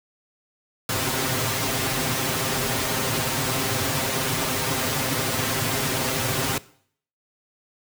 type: noise with comb filter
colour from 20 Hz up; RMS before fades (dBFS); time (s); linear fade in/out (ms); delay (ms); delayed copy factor
pink; -24; 0.89-6.58; 2; 7.6; +0.9
effects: noise-tail reverb RT60 0.6 s tail -20 dB re dry + high-pass 80 Hz 12 dB/octave